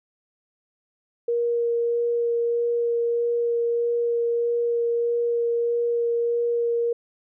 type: tone with vibrato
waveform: sine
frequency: 471.2 Hz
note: A#4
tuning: 19 cents sharp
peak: -20 dBFS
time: 1.28-6.93 s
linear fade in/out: 5 ms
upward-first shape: sine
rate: 1.6 Hz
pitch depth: 8 cents each way
effects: none